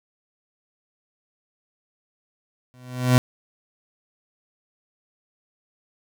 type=tone with exponential growth; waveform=30% pulse; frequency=125.8 Hz; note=B2; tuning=32 cents sharp; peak=-8 dBFS; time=2.74-3.18 s; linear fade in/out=0 ms; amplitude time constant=95 ms; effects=none